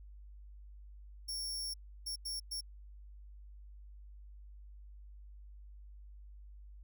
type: tone bursts at uneven times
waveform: sawtooth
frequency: 5480 Hz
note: F8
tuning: 34 cents flat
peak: -35 dBFS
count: 4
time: 1.28-1.74 / 2.06-2.16 / 2.25-2.4 / 2.51-2.61 s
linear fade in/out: 10 ms
effects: added 50 Hz sine -50 dBFS peak until 6.83 s